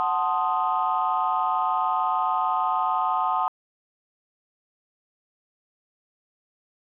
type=chord; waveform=sine; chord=F# diminished seventh; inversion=none; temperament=equal; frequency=740 / 880 / 1046.5 / 1244.5 Hz; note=F#5 / A5 / C6 / Eb6; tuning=0 / 0 / 0 / 0 cents; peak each=-26 dBFS; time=0-3.48 s; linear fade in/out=0 ms; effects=tanh soft clip ceiling -13 dBFS